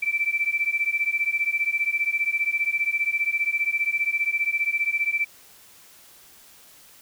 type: beating tone pair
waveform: sine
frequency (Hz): 2323 / 2338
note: D7 / D7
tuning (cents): -20 / -8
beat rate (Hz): 15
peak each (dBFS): -25 / -24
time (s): 0.02-5.25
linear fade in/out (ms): 10
effects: white hiss -51 dBFS RMS until 7.01 s